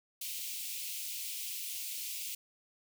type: high-pass noise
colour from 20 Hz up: white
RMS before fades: -40 dBFS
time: 0.21-2.35 s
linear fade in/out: 5 ms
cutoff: 2300 Hz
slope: 48 dB/octave
effects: none

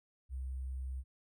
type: tone with sample-and-hold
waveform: sine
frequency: 65.1 Hz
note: C2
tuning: 8 cents flat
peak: -37 dBFS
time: 0.29-1.04 s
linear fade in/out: 50 ms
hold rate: 8820 Hz
effects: none

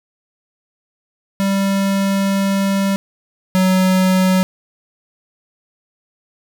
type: tone pair in turn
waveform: square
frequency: 196 / 186.48 Hz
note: G3 / F#3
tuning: 0 / +14 cents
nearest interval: minor second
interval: 86 cents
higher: first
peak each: -15 / -12 dBFS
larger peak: second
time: 1.4-2.96 / 3.55-4.43 s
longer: first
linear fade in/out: 0 ms
effects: none

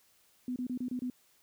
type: tone bursts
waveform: sine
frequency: 250 Hz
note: B3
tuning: 21 cents sharp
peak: -32 dBFS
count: 6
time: 0.48-1.1 s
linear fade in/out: 2 ms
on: 80 ms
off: 28 ms
effects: white hiss -67 dBFS RMS until 1.42 s

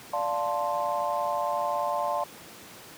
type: chord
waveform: sine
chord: D minor seventh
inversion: none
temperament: equal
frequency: 587.3 / 698.5 / 880 / 1046.5 Hz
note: D5 / F5 / A5 / C6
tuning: 0 / 0 / 0 / 0 cents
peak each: -31 dBFS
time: 0.13-2.24 s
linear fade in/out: 5 ms
effects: pink hiss -46 dBFS RMS until 2.97 s + high-pass 150 Hz 12 dB/octave

